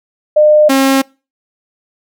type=tone pair in turn; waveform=sine / sawtooth; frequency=605 / 269.5 Hz; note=D#5 / C#4; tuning=-49 / -49 cents; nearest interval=octave + major second; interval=1400 cents; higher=first; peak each=-4 dBFS; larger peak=neither; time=0.36-0.69 / 0.69-1.02 s; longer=neither; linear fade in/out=10 ms; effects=noise-tail reverb RT60 0.3 s tail -25 dB re dry